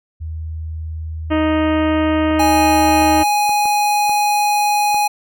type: tone with pitch glide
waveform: sine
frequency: 79.6 to 78.73 Hz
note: D#2 to D#2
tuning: +40 to +21 cents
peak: -23 dBFS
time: 0.2-3.24 s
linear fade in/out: 20 ms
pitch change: -19 cents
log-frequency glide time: 1.32-2.37 s
type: harmonic tone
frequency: 311.1 Hz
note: D#4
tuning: in tune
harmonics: 1 / 2 / 3 / 4 / 5 / 6 / 7 / 8 / 9 / 10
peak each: -15 / -20 / -27 / -26 / -33 / -30 / -34 / -35 / -34 / -37 dBFS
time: 1.3-3.24 s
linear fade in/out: 20 ms
type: clicks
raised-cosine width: 1 ms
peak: -17 dBFS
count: 8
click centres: 2.311 / 2.888 / 3.02 / 3.201 / 3.494 / 3.656 / 4.095 / 4.945 s
type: tone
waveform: square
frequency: 830.6 Hz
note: G#5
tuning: in tune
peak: -14 dBFS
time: 2.39-5.08 s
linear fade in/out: 10 ms
effects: none